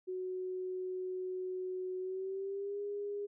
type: tone with pitch glide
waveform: sine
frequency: 369.7 to 407.8 Hz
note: F#4 to G#4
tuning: -1 to -32 cents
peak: -36 dBFS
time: 0.07-3.27 s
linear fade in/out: 20 ms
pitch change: +169 cents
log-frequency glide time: 1.99-2.81 s
effects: none